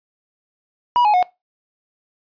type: tone with pitch steps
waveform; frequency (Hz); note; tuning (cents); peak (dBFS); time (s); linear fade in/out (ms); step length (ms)
triangle; 970 / 839.6 / 726.7; B5 / G#5 / F#5; -31 / +19 / -31; -10; 0.96-1.227; 0; 89
effects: noise-tail reverb RT60 0.2 s tail -20 dB re dry + resampled to 11025 Hz